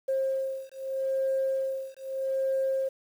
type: beating tone pair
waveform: sine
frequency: 533 / 533.8 Hz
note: C5 / C5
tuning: +32 / +35 cents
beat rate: 0.8 Hz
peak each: -29 dBFS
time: 0.08-2.89 s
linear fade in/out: 10 ms
effects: tanh soft clip ceiling -20 dBFS + 9-bit